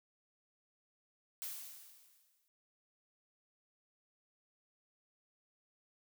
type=noise with exponential decay; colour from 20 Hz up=blue; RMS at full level=-41 dBFS; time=1.42-2.48 s; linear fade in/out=0 ms; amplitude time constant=230 ms; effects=none